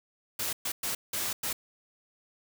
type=noise bursts at uneven times; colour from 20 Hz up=white; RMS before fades=-32 dBFS; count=5; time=0.39-0.53 / 0.65-0.72 / 0.83-0.95 / 1.13-1.33 / 1.43-1.53 s; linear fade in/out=5 ms; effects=none